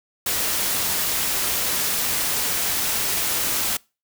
white noise, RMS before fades -23 dBFS, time 0.26-3.77 s, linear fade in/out 5 ms, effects noise-tail reverb RT60 0.3 s tail -25 dB re dry

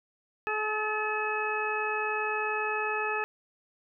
harmonic tone with a mistuned harmonic, 427.5 Hz, A4, 50 cents flat, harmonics 1 / 2 / 3 / 4 / 6, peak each -34 / -34 / -34 / -34 / -34 dBFS, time 0.47-3.24 s, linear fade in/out 0 ms, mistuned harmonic 4, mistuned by +18 cents, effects none

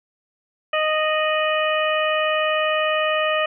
harmonic tone with a mistuned harmonic, 620 Hz, D#5, 6 cents flat, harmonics 1 / 2 / 3 / 4 / 5, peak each -21 / -24 / -26 / -27 / -28 dBFS, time 0.73-3.46 s, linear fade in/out 5 ms, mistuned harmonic 5, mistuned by -76 cents, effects none

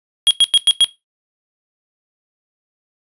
square tone bursts, 3280 Hz, G#7, 22 cents flat, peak -8 dBFS, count 5, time 0.27-0.844 s, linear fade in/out 0 ms, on 38 ms, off 96 ms, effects noise-tail reverb RT60 0.2 s tail -17 dB re dry + resampled to 24000 Hz

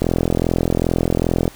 click train, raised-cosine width 2 ms, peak -3 dBFS, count 63, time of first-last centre 0.02-1.479 s, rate 42.5 Hz, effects pink hiss -42 dBFS RMS until 1.55 s

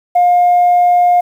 sine tone, 710 Hz, F5, 28 cents sharp, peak -5 dBFS, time 0.15-1.21 s, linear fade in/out 10 ms, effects tanh soft clip ceiling -4 dBFS + 7-bit

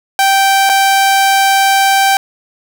sawtooth tone with dropouts, 781 Hz, G5, 7 cents flat, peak -4 dBFS, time 0.19-2.17 s, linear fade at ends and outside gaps 1 ms, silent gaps 0.693-0.697 s, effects none

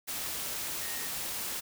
sine tone in noise, 1857 Hz, A#6, 7 cents flat, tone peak -45 dBFS, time 0.81-1.09 s, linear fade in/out 20 ms, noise white, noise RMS -36 dBFS, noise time 0.07-1.61 s, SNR -12 dB, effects none

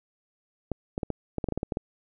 clicks, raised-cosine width 2 ms, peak -15 dBFS, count 12, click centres 0.717 / 0.979 / 1.032 / 1.103 / 1.383 / 1.442 / 1.487 / 1.523 / 1.576 / 1.631 / 1.722 / 1.771 s, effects none

